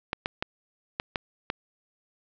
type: clicks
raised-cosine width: 0.3 ms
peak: -11 dBFS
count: 6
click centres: 0.131 / 0.259 / 0.425 / 0.999 / 1.158 / 1.501 s
effects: low-pass 5000 Hz 12 dB/octave